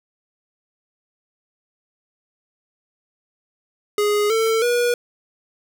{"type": "tone with pitch steps", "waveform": "square", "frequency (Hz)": [415.3, 447.7, 482.6], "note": ["G#4", "A4", "B4"], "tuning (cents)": [0, 30, -40], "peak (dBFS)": -17, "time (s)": [3.98, 4.94], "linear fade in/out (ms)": 2, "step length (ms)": 320, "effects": []}